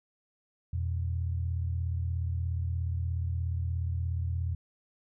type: tone pair together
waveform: sine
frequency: 85.1 / 121.99 Hz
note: F2 / B2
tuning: -44 / -21 cents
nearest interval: tritone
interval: 623 cents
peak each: -29 / -36 dBFS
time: 0.73-4.55 s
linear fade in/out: 5 ms
effects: none